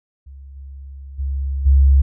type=tone with level steps; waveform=sine; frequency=68.3 Hz; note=C#2; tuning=25 cents flat; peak=-35 / -32 / -19 / -8 dBFS; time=0.26-2.02 s; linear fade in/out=10 ms; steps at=0.55 / 1.18 / 1.65 s; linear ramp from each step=20 ms; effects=none